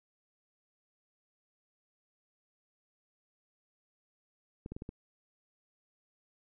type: clicks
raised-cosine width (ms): 3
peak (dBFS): -28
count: 5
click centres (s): 4.661 / 4.72 / 4.765 / 4.821 / 4.891
effects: none